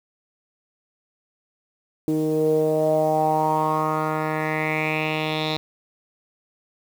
10% pulse tone with low-pass filter sweep, 155.56 Hz, D#3, in tune, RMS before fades -22 dBFS, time 2.08-5.57 s, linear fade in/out 0 ms, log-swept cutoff 350 to 3900 Hz, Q 5, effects 7-bit

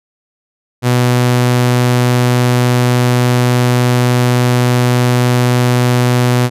sawtooth tone, 123.47 Hz, B2, in tune, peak -5 dBFS, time 0.82-6.5 s, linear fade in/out 50 ms, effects resampled to 32000 Hz

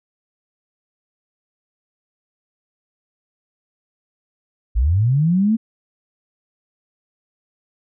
sine linear sweep, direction up, 49 to 230 Hz, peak -13 dBFS, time 4.75-5.57 s, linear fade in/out 20 ms, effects none

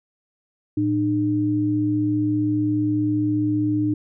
sine tone pair together, 113.1 / 302.5 Hz, A2 / D#4, +48 / -49 cents, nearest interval octave + perfect fourth, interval 1703 cents, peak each -25 / -19 dBFS, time 0.77-3.94 s, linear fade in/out 5 ms, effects none

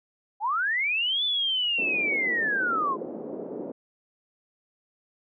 sine linear two-way sweep, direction up then down, 783 to 3520 to 1004 Hz, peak -23 dBFS, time 0.4-2.97 s, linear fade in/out 50 ms, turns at 1.24 s
white band-pass noise, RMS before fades -36 dBFS, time 1.78-3.72 s, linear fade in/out 5 ms, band 220 to 510 Hz, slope 24 dB/octave
effects none

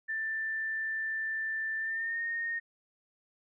sine tone with pitch glide, 1774 to 1847.2 Hz, A6 to A#6, +14 to -16 cents, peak -31 dBFS, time 0.08-2.6 s, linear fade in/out 20 ms, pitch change +70 cents, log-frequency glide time 1.78-2.21 s, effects none

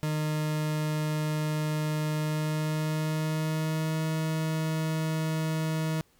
40% pulse tone with pitch glide, 153.3 to 158.34 Hz, D#3 to D#3, -25 to +31 cents, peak -26 dBFS, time 0.03-6.01 s, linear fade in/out 0 ms, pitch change +56 cents, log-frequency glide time 2.17-4.04 s, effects pink hiss -65 dBFS RMS until 6.19 s

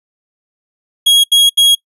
45% pulse tone bursts, 3303 Hz, G#7, 10 cents flat, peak -5 dBFS, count 3, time 1.06-1.752 s, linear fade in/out 10 ms, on 180 ms, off 76 ms, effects noise-tail reverb RT60 0.1 s tail -25 dB re dry + resampled to 32000 Hz

